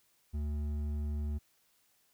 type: tone with hard clipping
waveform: triangle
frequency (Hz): 74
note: D2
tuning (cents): +14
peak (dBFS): -34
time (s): 0.33-1.39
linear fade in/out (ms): 20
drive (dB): 11
effects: white hiss -71 dBFS RMS until 2.13 s